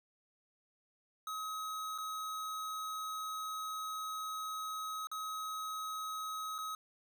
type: tone with dropouts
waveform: square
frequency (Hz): 1272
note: D#6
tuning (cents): +38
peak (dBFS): -39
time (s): 1.27-6.75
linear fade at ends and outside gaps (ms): 2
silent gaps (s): 1.979-1.984 / 5.071-5.115 / 6.582-6.586
effects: none